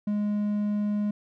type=tone; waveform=triangle; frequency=207.7 Hz; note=G#3; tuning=in tune; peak=-22 dBFS; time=0.07-1.11 s; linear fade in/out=5 ms; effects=none